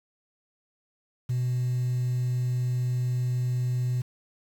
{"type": "tone", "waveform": "sine", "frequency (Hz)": 124.5, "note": "B2", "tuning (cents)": 14, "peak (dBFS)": -22, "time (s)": [1.29, 4.02], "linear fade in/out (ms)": 10, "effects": ["tanh soft clip ceiling -22 dBFS", "8-bit"]}